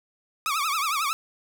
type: tone with vibrato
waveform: sawtooth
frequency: 1208 Hz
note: D6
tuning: 48 cents sharp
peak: -20 dBFS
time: 0.46-1.13 s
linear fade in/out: 0 ms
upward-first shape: triangle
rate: 11 Hz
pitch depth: 190 cents each way
effects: none